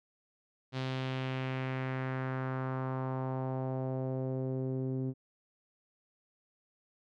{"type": "tone with low-pass filter sweep", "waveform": "sawtooth", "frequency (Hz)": 130.81, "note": "C3", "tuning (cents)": 0, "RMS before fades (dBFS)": -35, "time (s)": [0.72, 5.14], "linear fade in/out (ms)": 50, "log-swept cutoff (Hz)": [4000, 320], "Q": 1.9, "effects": []}